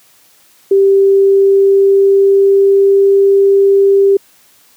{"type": "tone with pitch glide", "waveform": "sine", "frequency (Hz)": [392, 394.7], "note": ["G4", "G4"], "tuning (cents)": [0, 12], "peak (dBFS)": -5, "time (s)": [0.71, 4.17], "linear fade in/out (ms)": 5, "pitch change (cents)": 12, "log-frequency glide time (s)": [0.98, 3.1], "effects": ["white hiss -48 dBFS RMS until 4.76 s", "high-pass 100 Hz 12 dB/octave"]}